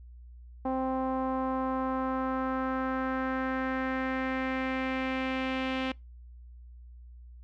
sawtooth tone with low-pass filter sweep, 261.6 Hz, C4, in tune, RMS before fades -31 dBFS, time 0.65-5.92 s, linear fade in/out 5 ms, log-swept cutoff 850 to 2900 Hz, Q 2.5, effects noise-tail reverb RT60 0.2 s tail -23 dB re dry + added 60 Hz sine -46 dBFS peak until 7.43 s

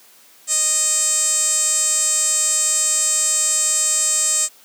sawtooth tone with band-pass filter, 619 Hz, D#5, 9 cents flat, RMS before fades -18 dBFS, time 0.47-4.49 s, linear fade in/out 50 ms, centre 7700 Hz, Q 9.8, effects white hiss -49 dBFS RMS until 4.64 s + high-pass 200 Hz 12 dB/octave

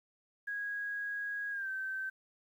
sine tone with pitch glide, 1650 to 1548.4 Hz, G#6 to G6, -12 to -22 cents, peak -35 dBFS, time 0.47-2.1 s, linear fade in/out 10 ms, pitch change -110 cents, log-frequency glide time 1.51-1.69 s, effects 11-bit

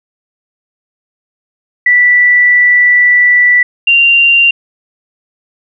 sine tone pair in turn, 1966 / 2774 Hz, B6 / F7, -8 / -12 cents, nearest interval tritone, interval 596 cents, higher second, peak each -4 dBFS, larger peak neither, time 1.86-3.63 / 3.87-4.51 s, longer first, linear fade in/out 5 ms, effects none

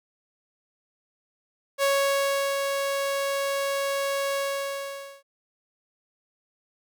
sawtooth tone with ADSR envelope, 554.4 Hz, C#5, in tune, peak -16 dBFS, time 1.78-5.23 s, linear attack 49 ms, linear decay 730 ms, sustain -5 dB, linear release 860 ms, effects none

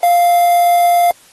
triangle tone with quantisation, 698.5 Hz, F5, in tune, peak -6 dBFS, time 0.03-1.11 s, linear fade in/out 2 ms, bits 4, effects white hiss -46 dBFS RMS until 1.32 s + AAC 32 kbps

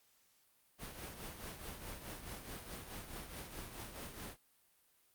pink noise with tremolo, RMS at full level -45 dBFS, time 0.78-4.37 s, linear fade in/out 50 ms, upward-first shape triangle, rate 4.7 Hz, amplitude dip 60%, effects white hiss -72 dBFS RMS until 5.14 s + Opus 48 kbps

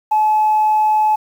sine tone, 858 Hz, A5, 44 cents flat, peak -10 dBFS, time 0.11-1.16 s, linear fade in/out 10 ms, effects tanh soft clip ceiling -7 dBFS + 7-bit

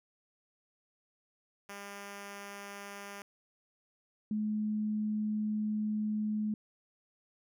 5% pulse / sine tone pair in turn, 201 / 213 Hz, G3 / G#3, +44 / +44 cents, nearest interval minor second, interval 100 cents, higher second, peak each -32 / -30 dBFS, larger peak second, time 1.69-3.22 / 4.31-6.54 s, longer second, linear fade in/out 2 ms, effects none

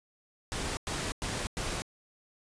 pink noise bursts, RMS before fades -34 dBFS, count 4, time 0.52-1.82 s, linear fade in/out 0 ms, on 250 ms, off 100 ms, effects resampled to 22050 Hz

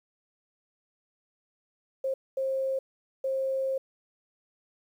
sine tone bursts at uneven times, 533 Hz, C5, 32 cents sharp, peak -26 dBFS, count 3, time 2.04-2.14 / 2.37-2.79 / 3.24-3.78 s, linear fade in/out 5 ms, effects 10-bit

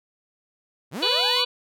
sawtooth linear sweep, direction up, 102.7 to 1213 Hz, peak -25 dBFS, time 0.91-1.45 s, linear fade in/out 50 ms
harmonic tone, 493.9 Hz, B4, in tune, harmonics 1 / 2 / 3 / 5 / 6 / 7 / 8 / 9, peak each -29 / -30 / -36 / -31 / -25 / -28 / -26 / -26 dBFS, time 1.02-1.45 s, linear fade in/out 10 ms
effects none

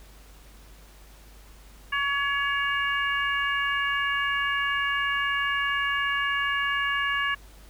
harmonic tone, 563 Hz, C#5, 27 cents sharp, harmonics 2 / 3 / 4 / 5, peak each -29 / -26 / -33 / -32 dBFS, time 1.92-7.35 s, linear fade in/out 10 ms, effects added 50 Hz sine -48 dBFS peak until 7.69 s + pink hiss -54 dBFS RMS until 7.69 s

